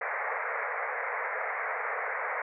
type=band-pass noise; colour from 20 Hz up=white; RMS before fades=-33 dBFS; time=0.01-2.42 s; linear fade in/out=5 ms; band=440 to 2200 Hz; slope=96 dB/octave; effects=none